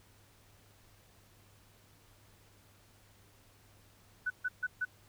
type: tone bursts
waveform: sine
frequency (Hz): 1492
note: F#6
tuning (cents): +14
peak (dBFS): -30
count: 4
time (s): 4.26-4.852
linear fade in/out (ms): 10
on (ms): 43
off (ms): 140
effects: added 101 Hz sine -65 dBFS peak until 5.08 s + pink hiss -64 dBFS RMS until 5.08 s